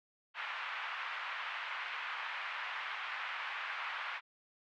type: band-pass noise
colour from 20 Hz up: pink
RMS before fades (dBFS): -41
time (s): 0.34-4.21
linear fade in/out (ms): 50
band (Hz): 1000 to 2800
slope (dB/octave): 24
effects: none